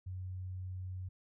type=tone; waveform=sine; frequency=92.4 Hz; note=F#2; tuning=2 cents flat; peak=-39 dBFS; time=0.06-1.09 s; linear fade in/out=10 ms; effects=none